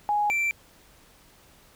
sine / triangle tone pair in turn, 830.6 / 2345 Hz, G#5 / D7, 0 / -3 cents, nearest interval octave + tritone, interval 1797 cents, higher second, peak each -21 dBFS, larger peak neither, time 0.09-0.3 / 0.3-0.51 s, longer neither, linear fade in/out 0 ms, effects pink hiss -56 dBFS RMS until 1.75 s

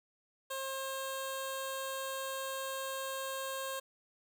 10% pulse tone with notch filter, 535 Hz, C5, 38 cents sharp, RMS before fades -39 dBFS, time 0.5-3.8 s, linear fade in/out 10 ms, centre 2200 Hz, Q 1.2, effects none

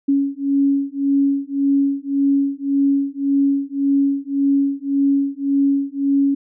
sine beating tone pair, 277.2 / 279 Hz, C#4 / C#4, 0 / +11 cents, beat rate 1.8 Hz, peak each -18 dBFS, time 0.08-6.35 s, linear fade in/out 10 ms, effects none

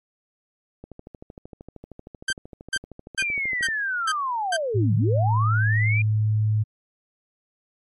click train, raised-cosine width 2 ms, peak -26 dBFS, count 38, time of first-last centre 0.84-3.686 s, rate 13 Hz
sawtooth tone bursts, 1566 Hz, G6, 2 cents flat, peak -18 dBFS, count 6, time 2.28-4.568 s, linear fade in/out 5 ms, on 48 ms, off 400 ms
sine linear two-way sweep, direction down then up, 2477 to 133.6 to 2430 Hz, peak -23 dBFS, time 3.19-6.02 s, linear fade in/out 5 ms, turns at 4.96 s
sine tone with pitch glide, 109.2 to 107.45 Hz, A2 to A2, -13 to -41 cents, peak -18 dBFS, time 4.74-6.64 s, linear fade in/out 20 ms, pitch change -28 cents, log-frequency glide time 5.29-6.07 s
effects MP3 48 kbps

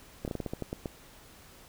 slowing click train, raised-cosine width 2 ms, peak -20 dBFS, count 10, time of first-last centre 0.25-0.858 s, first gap 28 ms, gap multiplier 1.21, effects pink hiss -54 dBFS RMS until 1.68 s

